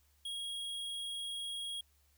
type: tone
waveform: square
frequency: 3292 Hz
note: G#7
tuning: 16 cents flat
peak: -39 dBFS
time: 0.25-1.81 s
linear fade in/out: 5 ms
effects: added 71 Hz sine -69 dBFS peak until 2.17 s + white hiss -73 dBFS RMS until 2.17 s